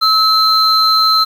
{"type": "tone pair together", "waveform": "triangle", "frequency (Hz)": [1295, 4111], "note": ["E6", "C8"], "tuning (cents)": [-31, -31], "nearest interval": "octave + minor sixth", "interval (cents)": 2000, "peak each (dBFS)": -10, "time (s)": [0.01, 1.25], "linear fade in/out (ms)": 20, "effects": ["7-bit"]}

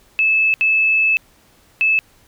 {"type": "tone bursts at uneven times", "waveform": "sine", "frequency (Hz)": 2612, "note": "E7", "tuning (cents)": -17, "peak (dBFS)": -12, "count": 3, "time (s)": [[0.19, 0.54], [0.61, 1.17], [1.81, 1.99]], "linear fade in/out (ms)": 0, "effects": ["pink hiss -53 dBFS RMS until 2.27 s"]}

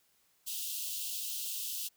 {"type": "high-pass noise", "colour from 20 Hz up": "white", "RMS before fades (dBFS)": -38, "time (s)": [0.46, 1.89], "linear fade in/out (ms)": 20, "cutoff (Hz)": 2700, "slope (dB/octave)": 96, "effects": ["white hiss -71 dBFS RMS until 1.96 s"]}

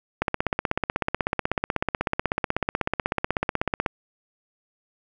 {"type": "click train", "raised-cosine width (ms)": 0.5, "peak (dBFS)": -7, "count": 60, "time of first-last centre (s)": [0.22, 3.862], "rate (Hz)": 16.2, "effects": []}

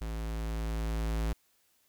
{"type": "tone with level ramp", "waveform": "square", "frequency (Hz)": 55, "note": "A1", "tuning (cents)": 0, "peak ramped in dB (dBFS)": [-35, -29], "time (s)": [0.01, 1.33], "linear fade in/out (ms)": 5, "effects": ["white hiss -70 dBFS RMS until 1.88 s"]}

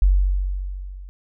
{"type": "tone with level ramp", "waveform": "sine", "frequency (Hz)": 47.02, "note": "F#1", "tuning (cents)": 29, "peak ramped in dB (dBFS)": [-10, -35], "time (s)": [0.02, 1.09], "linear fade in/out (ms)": 0, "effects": []}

